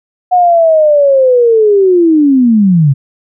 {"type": "linear sweep", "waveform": "sine", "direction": "down", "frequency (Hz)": [733, 130.81], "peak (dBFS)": -4, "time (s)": [0.31, 2.94], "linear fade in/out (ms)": 20, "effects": []}